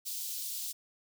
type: high-pass noise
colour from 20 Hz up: white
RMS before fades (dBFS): -38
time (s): 0.05-0.73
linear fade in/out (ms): 20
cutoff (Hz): 3600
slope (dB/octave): 24
effects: none